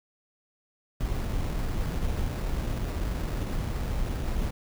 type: noise with sample-and-hold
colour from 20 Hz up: brown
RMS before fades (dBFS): -29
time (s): 1-4.51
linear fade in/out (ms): 10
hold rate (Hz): 3150
effects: none